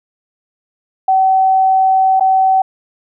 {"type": "tone with dropouts", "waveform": "sine", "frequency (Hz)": 762, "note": "G5", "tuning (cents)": -49, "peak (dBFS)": -8, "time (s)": [1.08, 2.62], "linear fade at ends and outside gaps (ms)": 5, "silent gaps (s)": [2.198, 2.207], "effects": []}